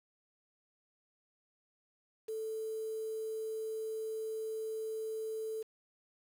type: tone with quantisation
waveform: sine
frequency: 440 Hz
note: A4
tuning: in tune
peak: -36 dBFS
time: 2.28-5.63 s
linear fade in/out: 10 ms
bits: 9
effects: none